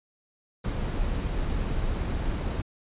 brown noise, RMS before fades -28 dBFS, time 0.64-2.62 s, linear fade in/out 10 ms, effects resampled to 8000 Hz

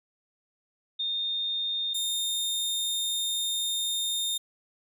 sine / sawtooth tone pair in turn, 3652 / 3652 Hz, A#7 / A#7, -36 / -36 cents, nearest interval unison, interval 0 cents, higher neither, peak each -27 / -24 dBFS, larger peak second, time 0.99-1.94 / 1.94-4.38 s, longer second, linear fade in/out 10 ms, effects none

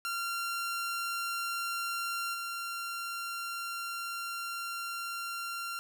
sawtooth tone with level steps, 1379 Hz, F6, 22 cents flat, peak -29 / -32 dBFS, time 0.05-5.79 s, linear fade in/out 0 ms, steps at 2.33 s, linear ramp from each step 20 ms, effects none

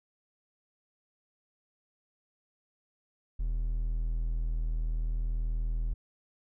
triangle tone, 40.29 Hz, E1, 39 cents flat, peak -26 dBFS, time 3.39-5.94 s, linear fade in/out 10 ms, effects none

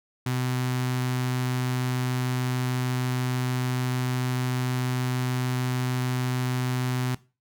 sawtooth tone with notch filter, 126.6 Hz, B2, 43 cents sharp, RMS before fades -27 dBFS, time 0.26-7.15 s, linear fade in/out 5 ms, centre 540 Hz, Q 1.4, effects noise-tail reverb RT60 0.3 s tail -18 dB re dry

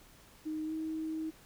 sine tone with pitch glide, 311.1 to 316.9 Hz, D#4 to D#4, 0 to +32 cents, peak -34 dBFS, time 0.45-1.31 s, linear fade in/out 20 ms, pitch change +32 cents, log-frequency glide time 0.65-0.73 s, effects pink hiss -59 dBFS RMS until 1.45 s

